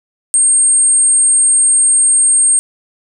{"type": "tone", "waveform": "sine", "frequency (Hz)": 8570, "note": "C9", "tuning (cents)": 40, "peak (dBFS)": -7, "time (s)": [0.34, 2.59], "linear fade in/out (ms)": 0, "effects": []}